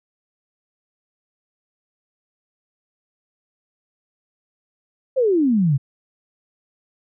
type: exponential sweep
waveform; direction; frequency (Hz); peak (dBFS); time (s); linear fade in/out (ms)
sine; down; 550 to 128.3; -14; 5.16-5.78; 20
effects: none